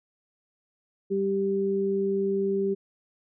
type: tone pair together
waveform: sine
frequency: 196 / 392 Hz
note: G3 / G4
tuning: 0 / 0 cents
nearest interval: octave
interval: 1200 cents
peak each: -29 / -24 dBFS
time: 1.1-2.75 s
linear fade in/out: 20 ms
effects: none